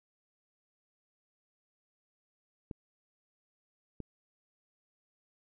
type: clicks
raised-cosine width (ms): 3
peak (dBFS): -27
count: 2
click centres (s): 2.712 / 4.003
effects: none